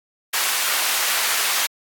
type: high-pass noise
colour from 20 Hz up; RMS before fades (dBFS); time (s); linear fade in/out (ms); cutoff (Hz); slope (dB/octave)
pink; -21; 0.33-1.67; 10; 1200; 12
effects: AAC 64 kbps